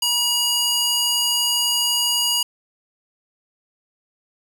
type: tone with high-pass filter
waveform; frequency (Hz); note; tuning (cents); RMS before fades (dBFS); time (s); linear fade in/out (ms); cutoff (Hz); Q
square; 962; B5; -46; -20; 0.02-2.43; 5; 3200; 1.1
effects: none